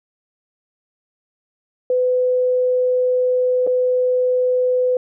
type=tone with dropouts; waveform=sine; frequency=503 Hz; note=B4; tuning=32 cents sharp; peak=-14 dBFS; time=1.9-4.97 s; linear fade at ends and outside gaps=2 ms; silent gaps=3.667-3.673 s; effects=none